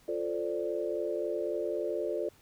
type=chord; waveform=sine; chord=D minor seventh; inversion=first; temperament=equal; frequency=349.2 / 440 / 523.3 / 587.3 Hz; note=F4 / A4 / C5 / D5; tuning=0 / 0 / 0 / 0 cents; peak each=-35 / -35 / -38 / -35 dBFS; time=0.08-2.29 s; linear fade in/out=5 ms; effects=pink hiss -62 dBFS RMS until 2.41 s